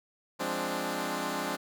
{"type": "chord", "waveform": "10% pulse", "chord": "D half-diminished seventh", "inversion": "first", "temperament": "equal", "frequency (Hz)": [174.61, 207.7, 261.6, 293.7], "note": ["F3", "Ab3", "C4", "D4"], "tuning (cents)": [0, 0, 0, 0], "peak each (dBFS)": [-30, -29, -28, -27], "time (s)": [0.39, 1.57], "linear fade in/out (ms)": 20, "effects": []}